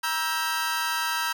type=chord; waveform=sawtooth; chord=E diminished; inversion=second; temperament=just; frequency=949.3 / 1318.5 / 1582.2 Hz; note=Bb5 / E6 / G6; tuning=+31 / 0 / +16 cents; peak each=-26 dBFS; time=0.03-1.33 s; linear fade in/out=10 ms; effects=none